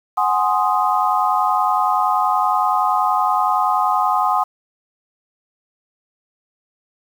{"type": "chord", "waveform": "sine", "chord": "Ab dominant seventh", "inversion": "third", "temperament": "equal", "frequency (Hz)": [740, 830.6, 1046.5, 1244.5], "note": ["Gb5", "Ab5", "C6", "Eb6"], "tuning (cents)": [0, 0, 0, 0], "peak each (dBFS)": -20, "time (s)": [0.17, 4.44], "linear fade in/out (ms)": 10, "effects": ["7-bit"]}